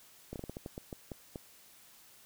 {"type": "slowing click train", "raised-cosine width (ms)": 2, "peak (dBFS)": -27, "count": 11, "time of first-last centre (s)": [0.33, 1.358], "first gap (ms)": 28, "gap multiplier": 1.27, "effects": ["white hiss -59 dBFS RMS until 2.25 s"]}